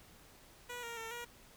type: tone with pitch steps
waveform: 10% pulse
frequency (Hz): 486.8 / 466.9 / 451.9 / 476.9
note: B4 / A#4 / A4 / A#4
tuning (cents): -25 / +3 / +46 / +39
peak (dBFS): -34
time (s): 0.69-1.25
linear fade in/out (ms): 10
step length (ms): 140
effects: pink hiss -60 dBFS RMS until 1.56 s